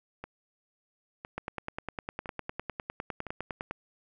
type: two click trains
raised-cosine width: 0.5 ms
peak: -19 / -24 dBFS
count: 24 / 4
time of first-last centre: 1.38-3.71 / 0.24-3.267 s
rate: 9.87 / 0.991 Hz
effects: none